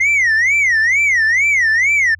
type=tone with vibrato; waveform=sine; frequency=2026 Hz; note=B6; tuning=44 cents sharp; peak=-8 dBFS; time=0-2.15 s; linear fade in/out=10 ms; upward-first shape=sine; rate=2.2 Hz; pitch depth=250 cents each way; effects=tanh soft clip ceiling -10 dBFS + added 85 Hz sine -40 dBFS peak until 2.19 s